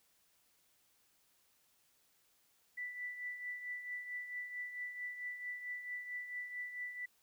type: tone with tremolo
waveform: sine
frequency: 1975.5 Hz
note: B6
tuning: in tune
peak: -38 dBFS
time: 2.77-7.06 s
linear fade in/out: 10 ms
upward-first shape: triangle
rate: 4.5 Hz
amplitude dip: 65%
effects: white hiss -73 dBFS RMS until 7.22 s